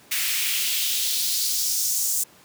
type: noise with high-pass filter sweep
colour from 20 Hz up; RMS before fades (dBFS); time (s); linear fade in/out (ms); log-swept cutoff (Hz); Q
white; -24; 0.11-2.24; 10; 2000 to 7400; 2
effects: pink hiss -52 dBFS RMS until 2.44 s + high-pass 150 Hz 12 dB/octave